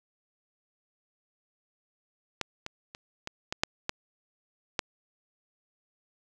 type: clicks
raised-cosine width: 0.2 ms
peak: -12 / -19 / -25 / -18 / -14 / -6 / -11 / -9 dBFS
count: 8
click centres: 2.413 / 2.664 / 2.949 / 3.274 / 3.525 / 3.635 / 3.894 / 4.792 s
effects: none